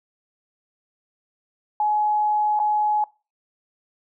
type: tone with dropouts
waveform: sine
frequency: 844 Hz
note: G#5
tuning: 28 cents sharp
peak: -18 dBFS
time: 1.8-3.04 s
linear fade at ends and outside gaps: 2 ms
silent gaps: 2.592-2.599 s
effects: noise-tail reverb RT60 0.3 s tail -22 dB re dry